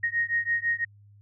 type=beating tone pair; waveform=sine; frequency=1864.7 / 1870.7 Hz; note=A#6 / A#6; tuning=0 / +6 cents; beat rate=6 Hz; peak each=-27 dBFS; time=0.03-0.85 s; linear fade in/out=10 ms; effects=added 102 Hz sine -51 dBFS peak until 1.21 s